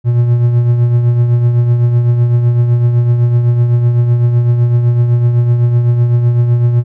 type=tone with tremolo; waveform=triangle; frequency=120 Hz; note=B2; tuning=49 cents flat; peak=-3 dBFS; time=0.04-6.84 s; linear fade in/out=50 ms; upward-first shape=triangle; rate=7.9 Hz; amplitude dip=50%; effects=none